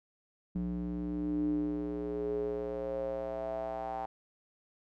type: tone with band-pass filter sweep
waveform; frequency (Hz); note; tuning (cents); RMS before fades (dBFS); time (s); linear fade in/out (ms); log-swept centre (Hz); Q
square; 59.7; A#1; +42; -35; 0.55-4.06; 5; 210 to 800; 7
effects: none